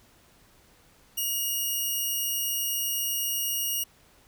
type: tone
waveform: 5% pulse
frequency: 2872 Hz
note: F7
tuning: 48 cents sharp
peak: -18 dBFS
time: 1.17-3.84 s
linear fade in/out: 10 ms
effects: pink hiss -59 dBFS RMS until 4.27 s